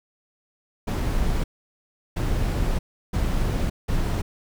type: noise bursts at uneven times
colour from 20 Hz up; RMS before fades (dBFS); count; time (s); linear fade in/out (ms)
brown; -23; 4; 0.87-1.44 / 2.16-2.79 / 3.13-3.7 / 3.88-4.22; 10
effects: none